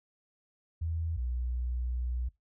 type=tone pair in turn; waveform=sine; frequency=81.8 / 61.28 Hz; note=E2 / B1; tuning=-13 / -13 cents; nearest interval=perfect fourth; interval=500 cents; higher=first; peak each=-30 / -30 dBFS; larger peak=neither; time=0.81-1.17 / 1.17-2.29 s; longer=second; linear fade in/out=10 ms; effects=noise-tail reverb RT60 0.2 s tail -22 dB re dry